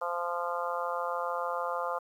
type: harmonic tone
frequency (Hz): 173.5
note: F3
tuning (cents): -11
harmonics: 3 / 4 / 5 / 6 / 7 / 8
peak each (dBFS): -35 / -38 / -38 / -37 / -36 / -42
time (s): 0.01-1.99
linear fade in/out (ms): 10
effects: 10-bit